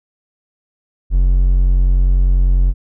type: tone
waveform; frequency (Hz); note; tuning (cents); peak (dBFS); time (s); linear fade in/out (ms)
triangle; 45.07; F#1; -45; -7; 1.1-2.74; 50
effects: none